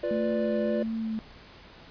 triangle chord, B diminished, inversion second, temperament equal, 349.2 / 493.9 / 587.3 Hz, F4 / B4 / D5, 0 / 0 / 0 cents, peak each -31 / -30 / -27 dBFS, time 0.03-0.83 s, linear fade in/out 5 ms
sine tone with vibrato, 220.9 Hz, A3, 7 cents sharp, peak -28 dBFS, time 0.11-1.19 s, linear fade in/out 0 ms, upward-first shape triangle, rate 1.5 Hz, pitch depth 32 cents each way
effects pink hiss -50 dBFS RMS until 1.9 s + resampled to 11025 Hz

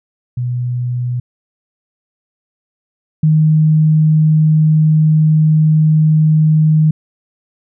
sine tone pair in turn, 123.47 / 155.56 Hz, B2 / D#3, 0 / 0 cents, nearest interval major third, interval 400 cents, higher second, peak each -15 / -7 dBFS, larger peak second, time 0.37-1.2 / 3.23-6.91 s, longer second, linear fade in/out 5 ms, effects none

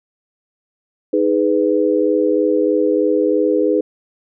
sine chord, G# minor, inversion second, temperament just, 311.5 / 415.3 / 498.4 Hz, D#4 / G#4 / B4, +2 / 0 / +16 cents, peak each -17 dBFS, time 1.13-3.81 s, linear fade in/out 5 ms, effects none

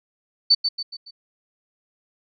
sine tone with echo, 4528 Hz, C#8, 36 cents sharp, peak -11 dBFS, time 0.5-0.55 s, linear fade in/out 10 ms, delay 140 ms, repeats 4, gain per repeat -7 dB, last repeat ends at 1.11 s, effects none

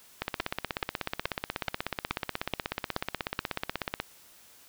two click trains, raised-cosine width 0.3 ms, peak -13 / -13 dBFS, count 63 / 8, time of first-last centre 0.22-4 / 0.4-3.391 s, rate 16.4 / 2.34 Hz, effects white hiss -56 dBFS RMS until 4.68 s

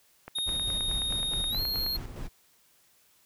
click train, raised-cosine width 0.5 ms, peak -25 dBFS, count 16, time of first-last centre 0.28-1.864 s, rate 9.47 Hz
square tone with pitch glide, 3716 to 4244 Hz, A#7 to C8, -6 to +24 cents, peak -29 dBFS, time 0.35-1.97 s, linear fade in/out 10 ms, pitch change +230 cents, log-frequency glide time 1.5-1.6 s
brown noise with tremolo, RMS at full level -35 dBFS, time 0.46-2.29 s, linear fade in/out 20 ms, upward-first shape square, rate 4.7 Hz, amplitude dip 45%
effects white hiss -64 dBFS RMS until 3.25 s

